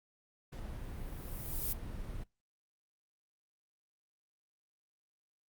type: noise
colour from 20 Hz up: brown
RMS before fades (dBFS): -42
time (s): 0.52-2.24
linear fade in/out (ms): 10
type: noise with exponential growth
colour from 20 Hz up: violet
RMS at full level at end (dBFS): -34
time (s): 0.76-1.73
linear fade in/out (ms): 5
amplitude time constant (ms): 210
effects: noise-tail reverb RT60 0.2 s tail -21 dB re dry + Opus 48 kbps